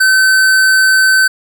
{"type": "tone with hard clipping", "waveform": "sine", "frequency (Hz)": 1532, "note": "G6", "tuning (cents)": -40, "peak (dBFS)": -8, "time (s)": [0, 1.28], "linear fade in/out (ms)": 10, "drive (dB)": 17, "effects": []}